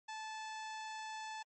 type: tone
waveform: sawtooth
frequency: 872 Hz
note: A5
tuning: 16 cents flat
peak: -39 dBFS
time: 0.08-1.43 s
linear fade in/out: 10 ms
effects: MP3 32 kbps

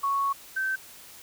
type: tone pair in turn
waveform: sine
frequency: 1108.7 / 1547.9 Hz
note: C#6 / G6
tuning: 0 / -22 cents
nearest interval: tritone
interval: 578 cents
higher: second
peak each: -23 / -25 dBFS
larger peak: first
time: 0.03-0.33 / 0.56-0.76 s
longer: first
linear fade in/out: 10 ms
effects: white hiss -48 dBFS RMS until 1.22 s

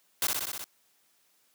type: noise with echo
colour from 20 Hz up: white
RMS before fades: -27 dBFS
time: 0.22-0.27 s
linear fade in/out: 2 ms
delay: 62 ms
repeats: 6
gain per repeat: -2 dB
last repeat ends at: 0.642 s
effects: white hiss -68 dBFS RMS until 1.54 s + high-pass 150 Hz 12 dB/octave

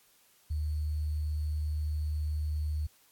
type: tone with sample-and-hold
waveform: sine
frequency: 76 Hz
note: D#2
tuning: 40 cents flat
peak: -29 dBFS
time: 0.5-2.87 s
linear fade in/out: 10 ms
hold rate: 4410 Hz
effects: white hiss -64 dBFS RMS until 3.11 s + AAC 64 kbps

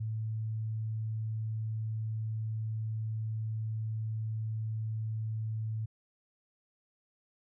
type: tone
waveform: sine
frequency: 110 Hz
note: A2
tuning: in tune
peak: -32 dBFS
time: 0-5.86 s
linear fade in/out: 10 ms
effects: none

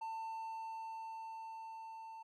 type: tone with level ramp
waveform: triangle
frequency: 895 Hz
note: A5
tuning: 29 cents sharp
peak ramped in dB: -38 to -46 dBFS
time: 0.01-2.23 s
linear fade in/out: 10 ms
effects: none

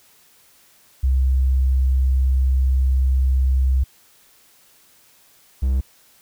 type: tone pair in turn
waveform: sine / triangle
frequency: 65.41 / 65.41 Hz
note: C2 / C2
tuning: 0 / 0 cents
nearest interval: unison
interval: 0 cents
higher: neither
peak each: -14 dBFS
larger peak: neither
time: 1.03-3.84 / 5.62-5.81 s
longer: first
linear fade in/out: 10 ms
effects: white hiss -54 dBFS RMS until 6.21 s

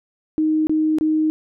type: tone bursts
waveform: sine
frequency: 311.5 Hz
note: D#4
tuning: 2 cents sharp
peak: -15 dBFS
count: 3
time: 0.38-1.3 s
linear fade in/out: 0 ms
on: 290 ms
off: 25 ms
effects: none

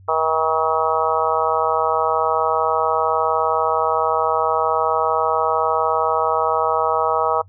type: harmonic tone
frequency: 159.6 Hz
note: D#3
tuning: 44 cents sharp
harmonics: 3 / 4 / 5 / 6 / 7 / 8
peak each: -23 / -23 / -23 / -23 / -23 / -23 dBFS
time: 0.08-7.42 s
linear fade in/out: 10 ms
effects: noise-tail reverb RT60 0.1 s tail -24 dB re dry + added 95 Hz sine -43 dBFS peak until 7.48 s

